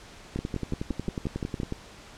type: two click trains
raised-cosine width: 3 ms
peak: -17 / -17 dBFS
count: 8 / 16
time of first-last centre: 0.39-1.601 / 0.36-1.724 s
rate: 5.78 / 11 Hz
effects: pink hiss -48 dBFS RMS until 2.17 s + low-pass 7000 Hz 12 dB/octave